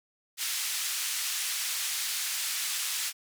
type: band-pass noise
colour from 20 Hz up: white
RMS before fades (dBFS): -32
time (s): 0.37-3.13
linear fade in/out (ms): 50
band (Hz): 1800 to 10000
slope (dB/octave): 12
effects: none